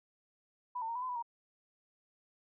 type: tone with pitch steps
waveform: sine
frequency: 987 / 900 / 927 / 992 / 1020 / 986 / 939 Hz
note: B5 / A5 / A#5 / B5 / C6 / B5 / A#5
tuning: -1 / +39 / -10 / +7 / -44 / -3 / +12 cents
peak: -35 dBFS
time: 0.75-1.226 s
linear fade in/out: 10 ms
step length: 68 ms
effects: none